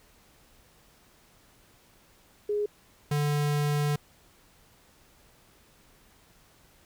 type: tone pair in turn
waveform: sine / square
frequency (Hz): 415.3 / 146.83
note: G#4 / D3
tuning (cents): 0 / 0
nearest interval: octave + tritone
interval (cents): 1800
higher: first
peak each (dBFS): -25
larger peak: neither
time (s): 2.49-2.66 / 3.11-3.96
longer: second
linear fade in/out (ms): 5
effects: pink hiss -60 dBFS RMS until 6.85 s